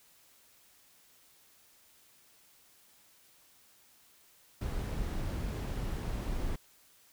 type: noise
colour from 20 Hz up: brown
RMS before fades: -35 dBFS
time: 4.61-6.56 s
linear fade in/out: 5 ms
effects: white hiss -63 dBFS RMS until 7.12 s